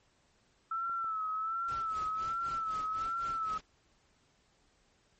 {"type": "tone with vibrato", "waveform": "sine", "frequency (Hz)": 1318.5, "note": "E6", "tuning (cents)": 0, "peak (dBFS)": -32, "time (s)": [0.71, 3.58], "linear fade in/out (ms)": 5, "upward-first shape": "sine", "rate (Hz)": 1.3, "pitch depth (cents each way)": 59}
{"type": "clicks", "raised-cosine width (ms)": 1, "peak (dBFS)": -40, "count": 3, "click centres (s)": [0.896, 1.044, 2.464]}
{"type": "noise with tremolo", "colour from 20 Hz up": "pink", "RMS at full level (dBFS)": -48, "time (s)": [1.68, 3.61], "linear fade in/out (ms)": 5, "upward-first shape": "sine", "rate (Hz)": 3.9, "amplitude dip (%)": 85}
{"effects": ["pink hiss -70 dBFS RMS until 5.19 s", "MP3 32 kbps"]}